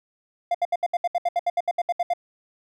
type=tone bursts; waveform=triangle; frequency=698.5 Hz; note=F5; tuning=in tune; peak=-17 dBFS; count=16; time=0.51-2.136 s; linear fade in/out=5 ms; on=36 ms; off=70 ms; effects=none